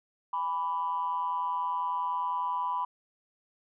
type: tone with amplitude modulation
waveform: sine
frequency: 991 Hz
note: B5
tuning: 6 cents sharp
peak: -24 dBFS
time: 0.33-2.85 s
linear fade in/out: 5 ms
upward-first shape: sine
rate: 170 Hz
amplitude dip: 75%
effects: tanh soft clip ceiling -20 dBFS